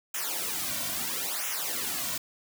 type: noise with flanger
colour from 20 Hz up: white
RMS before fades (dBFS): -32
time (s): 0.14-2.18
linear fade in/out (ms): 5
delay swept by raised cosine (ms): 0.22 to 2.42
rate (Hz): 0.75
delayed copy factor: -0.95
effects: none